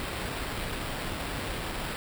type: noise with sample-and-hold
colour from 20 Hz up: pink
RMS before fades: -34 dBFS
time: 0-1.96 s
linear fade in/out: 0 ms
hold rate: 6300 Hz
effects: none